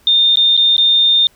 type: tone with dropouts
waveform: sine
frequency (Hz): 3630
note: A#7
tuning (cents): -47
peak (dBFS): -8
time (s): 0.07-1.27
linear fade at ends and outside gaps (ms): 1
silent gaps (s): 0.357-0.371 / 0.567-0.575 / 0.766-0.78
effects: pink hiss -52 dBFS RMS until 1.35 s